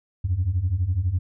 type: beating tone pair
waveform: sine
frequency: 83.2 / 95.2 Hz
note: E2 / F#2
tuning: +17 / +50 cents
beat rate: 12 Hz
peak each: -24 / -21 dBFS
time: 0.24-1.19 s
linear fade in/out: 10 ms
effects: tanh soft clip ceiling -15 dBFS